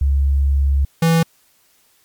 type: tone pair in turn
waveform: sine / square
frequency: 69.3 / 164.82 Hz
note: C#2 / E3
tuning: 0 / 0 cents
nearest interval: octave + minor third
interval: 1500 cents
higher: second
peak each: -12 dBFS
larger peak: neither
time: 0.01-0.85 / 1.02-1.23 s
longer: first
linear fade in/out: 5 ms
effects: white hiss -57 dBFS RMS until 2.04 s + MP3 96 kbps